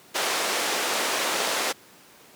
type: band-pass noise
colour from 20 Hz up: pink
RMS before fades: -26 dBFS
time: 0.14-1.73 s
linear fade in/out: 20 ms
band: 440 to 9300 Hz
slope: 12 dB/octave
effects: pink hiss -51 dBFS RMS until 2.35 s + high-pass 200 Hz 12 dB/octave